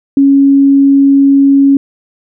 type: tone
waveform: sine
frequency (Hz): 276.6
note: C#4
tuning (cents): -4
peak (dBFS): -3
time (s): 0.17-1.77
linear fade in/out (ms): 2
effects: none